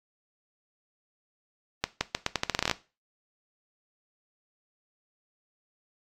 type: accelerating click train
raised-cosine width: 0.2 ms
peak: -7 dBFS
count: 14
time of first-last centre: 1.84-2.713 s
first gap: 170 ms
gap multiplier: 0.82
effects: noise-tail reverb RT60 0.3 s tail -17 dB re dry + AAC 64 kbps